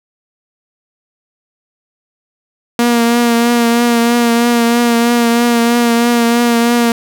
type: tone with vibrato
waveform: sawtooth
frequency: 236 Hz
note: A#3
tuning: 22 cents sharp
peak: -5 dBFS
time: 2.79-6.92 s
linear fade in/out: 2 ms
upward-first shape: triangle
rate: 3.1 Hz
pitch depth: 31 cents each way
effects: none